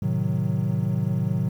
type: chord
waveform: triangle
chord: A diminished seventh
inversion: none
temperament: equal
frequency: 110 / 130.81 / 155.56 / 185 Hz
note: A2 / C3 / Eb3 / Gb3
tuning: 0 / 0 / 0 / 0 cents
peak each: -25 dBFS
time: 0.02-1.49 s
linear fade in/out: 5 ms
effects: 9-bit